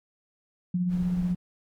sine tone with tremolo, 178.8 Hz, F3, 41 cents sharp, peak -22 dBFS, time 0.74-1.35 s, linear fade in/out 5 ms, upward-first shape sine, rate 16 Hz, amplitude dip 40%
brown noise, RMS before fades -40 dBFS, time 0.88-1.36 s, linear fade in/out 50 ms
effects none

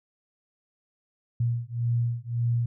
sine beating tone pair, 117.6 / 119.4 Hz, A#2 / A#2, +16 / +42 cents, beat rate 1.8 Hz, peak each -27 dBFS, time 1.4-2.66 s, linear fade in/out 5 ms, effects none

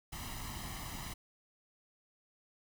pink noise with comb filter, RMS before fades -43 dBFS, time 0.12-1.14 s, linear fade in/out 10 ms, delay 1 ms, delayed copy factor +0.7, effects none

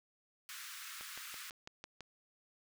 pink high-pass noise, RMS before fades -48 dBFS, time 0.49-1.5 s, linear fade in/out 0 ms, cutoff 1200 Hz, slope 48 dB/octave
click train, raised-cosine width 0.2 ms, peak -29 dBFS, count 7, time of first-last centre 1.01-2.007 s, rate 6.02 Hz
effects none

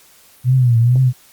sine tone with vibrato, 122.6 Hz, B2, 12 cents flat, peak -9 dBFS, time 0.44-1.13 s, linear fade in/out 50 ms, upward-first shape triangle, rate 2.2 Hz, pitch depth 130 cents each way, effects white hiss -48 dBFS RMS until 1.32 s + Opus 48 kbps

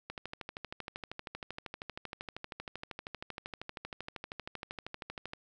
click train, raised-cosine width 0.3 ms, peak -24 dBFS, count 68, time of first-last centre 0.1-5.334 s, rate 12.8 Hz, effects none

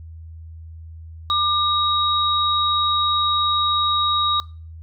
sine tone pair together, 1196 / 3797 Hz, D6 / A#7, +31 / +31 cents, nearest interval octave + minor sixth, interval 2000 cents, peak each -19 / -20 dBFS, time 1.3-4.4 s, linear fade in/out 0 ms, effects noise-tail reverb RT60 0.4 s tail -23 dB re dry + added 81 Hz sine -35 dBFS peak until 4.82 s

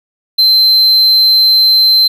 triangle tone, 4100 Hz, C8, 36 cents flat, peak -4 dBFS, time 0.38-2.08 s, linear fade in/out 10 ms, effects none

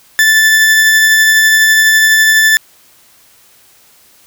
40% pulse tone with tremolo, 1756 Hz, A6, 4 cents flat, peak -4 dBFS, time 0.19-2.57 s, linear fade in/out 0 ms, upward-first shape triangle, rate 12 Hz, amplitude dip 25%, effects white hiss -46 dBFS RMS until 4.26 s

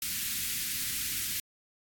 white band-stop noise, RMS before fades -33 dBFS, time 0.02-1.4 s, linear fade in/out 2 ms, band 260 to 1700 Hz, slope 24 dB/octave, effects AAC 64 kbps

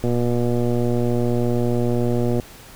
click train, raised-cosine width 2 ms, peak -9 dBFS, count 284, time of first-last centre 0.04-2.398 s, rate 120 Hz, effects pink hiss -43 dBFS RMS until 2.75 s

